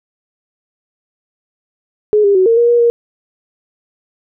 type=tone with pitch steps; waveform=sine; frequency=422 / 401.6 / 373.8 / 458.7 / 473 / 476.6 / 470.9 Hz; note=G#4 / G4 / F#4 / A#4 / A#4 / A#4 / A#4; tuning=+28 / +42 / +18 / -28 / +25 / +38 / +18 cents; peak=-7 dBFS; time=2.13-2.9 s; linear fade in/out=0 ms; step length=110 ms; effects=none